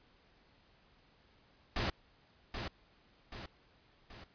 pink noise with echo, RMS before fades -34 dBFS, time 1.76-1.9 s, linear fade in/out 2 ms, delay 780 ms, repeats 3, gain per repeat -6 dB, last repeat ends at 4.24 s, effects pink hiss -67 dBFS RMS until 4.34 s + resampled to 11025 Hz

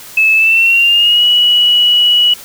sine tone with pitch glide, 2609 to 2929 Hz, E7 to F#7, -18 to -18 cents, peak -6 dBFS, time 0.17-2.34 s, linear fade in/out 5 ms, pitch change +200 cents, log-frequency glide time 0.34-1.26 s, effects white hiss -33 dBFS RMS until 2.44 s

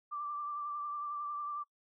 sine tone with vibrato, 1174.7 Hz, D6, in tune, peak -36 dBFS, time 0.11-1.64 s, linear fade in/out 20 ms, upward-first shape triangle, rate 11 Hz, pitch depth 32 cents each way, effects noise-tail reverb RT60 0.1 s tail -22 dB re dry

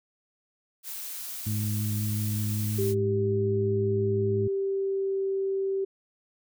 blue noise, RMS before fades -37 dBFS, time 0.83-2.95 s, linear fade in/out 50 ms
harmonic tone, 105.5 Hz, G#2, 28 cents sharp, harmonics 1 / 2 / 3, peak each -27 / -33 / -45 dBFS, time 1.46-4.48 s, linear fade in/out 10 ms
sine tone with pitch glide, 391.8 to 388.2 Hz, G4 to G4, -1 to -17 cents, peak -25 dBFS, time 2.78-5.85 s, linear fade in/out 10 ms, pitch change -16 cents, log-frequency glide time 4.43-5.23 s
effects none

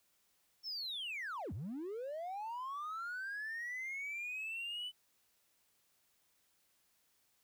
triangle linear two-way sweep, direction down then up, 5470 to 77.78 to 3015 Hz, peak -37 dBFS, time 0.63-4.92 s, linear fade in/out 50 ms, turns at 1.53 s, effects tanh soft clip ceiling -35 dBFS + white hiss -75 dBFS RMS until 7.43 s

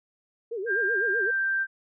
sine tone with vibrato, 422.4 Hz, G#4, 29 cents sharp, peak -29 dBFS, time 0.51-1.31 s, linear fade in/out 10 ms, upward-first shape sine, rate 7.9 Hz, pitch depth 220 cents each way
sine tone with pitch glide, 1596 to 1573.1 Hz, G6 to G6, +31 to +6 cents, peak -23 dBFS, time 0.66-1.67 s, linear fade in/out 50 ms, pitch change -25 cents, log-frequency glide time 1.15-1.29 s
effects none

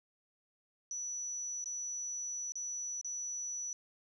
sine tone with dropouts, 5920 Hz, F#8, in tune, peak -37 dBFS, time 0.91-3.73 s, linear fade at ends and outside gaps 1 ms, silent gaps 1.642-1.658 / 2.521-2.555 / 3.013-3.046 s, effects 12-bit

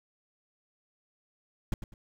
brown noise with echo, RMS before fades -27 dBFS, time 1.72-1.74 s, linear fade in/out 2 ms, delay 100 ms, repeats 2, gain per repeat -11 dB, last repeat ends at 1.94 s, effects none

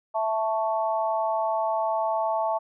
sine chord, A major, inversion second, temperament equal, 659.3 / 880 / 1108.7 Hz, E5 / A5 / C#6, 0 / 0 / 0 cents, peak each -26 / -26 / -32 dBFS, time 0.14-2.59 s, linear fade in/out 20 ms, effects none

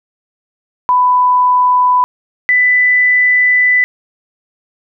sine tone pair in turn, 996 / 1992 Hz, B5 / B6, +14 / +14 cents, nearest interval octave, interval 1200 cents, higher second, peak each -7 dBFS, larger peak neither, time 0.89-2.04 / 2.49-3.84 s, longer second, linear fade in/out 0 ms, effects none

